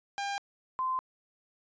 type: tone pair in turn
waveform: sawtooth / sine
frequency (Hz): 801 / 1035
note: G5 / C6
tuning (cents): +37 / -19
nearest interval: major third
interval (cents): 444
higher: second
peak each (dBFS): -28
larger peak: neither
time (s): 0.18-0.38 / 0.79-0.99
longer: neither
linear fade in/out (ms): 0
effects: resampled to 16000 Hz